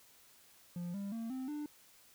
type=tone with pitch steps; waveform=triangle; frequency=174.61 / 199.42 / 227.8 / 260.1 / 297.1 Hz; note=F3 / G3 / A#3 / C4 / D4; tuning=0 / +30 / -40 / -10 / +20 cents; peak=-36 dBFS; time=0.76-1.66 s; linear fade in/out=2 ms; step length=180 ms; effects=white hiss -63 dBFS RMS until 2.14 s